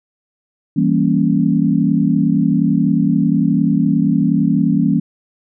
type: chord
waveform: sine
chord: E diminished seventh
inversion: none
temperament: equal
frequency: 164.81 / 196 / 233.1 / 277.2 Hz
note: E3 / G3 / Bb3 / Db4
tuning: 0 / 0 / 0 / 0 cents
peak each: -17 dBFS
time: 0.76-5 s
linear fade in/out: 10 ms
effects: none

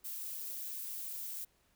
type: noise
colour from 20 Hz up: violet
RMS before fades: -42 dBFS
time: 0.04-1.45 s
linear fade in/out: 10 ms
effects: pink hiss -72 dBFS RMS until 1.75 s

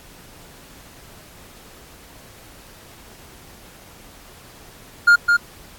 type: tone with echo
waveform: triangle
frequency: 1413 Hz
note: F6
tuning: 20 cents sharp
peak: -6 dBFS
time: 5.07-5.16 s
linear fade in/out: 10 ms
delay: 210 ms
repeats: 1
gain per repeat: -4 dB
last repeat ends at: 5.37 s
effects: pink hiss -45 dBFS RMS until 5.78 s + AAC 64 kbps

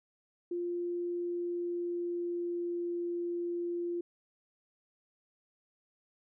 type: tone with pitch glide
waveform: sine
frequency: 349.2 to 346.6 Hz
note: F4 to F4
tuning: 0 to -13 cents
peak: -32 dBFS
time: 0.51-4.01 s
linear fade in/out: 5 ms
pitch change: -13 cents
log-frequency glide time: 1.12-2.99 s
effects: none

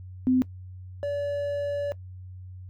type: tone pair in turn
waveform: sine / triangle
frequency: 255.7 / 574 Hz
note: C4 / D5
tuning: -40 / -40 cents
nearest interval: octave + major second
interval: 1400 cents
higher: second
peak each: -18 / -24 dBFS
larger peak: first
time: 0.27-0.42 / 1.03-1.92 s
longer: second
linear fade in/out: 0 ms
effects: noise-tail reverb RT60 0.1 s tail -19 dB re dry + added 92 Hz sine -39 dBFS peak until 2.69 s

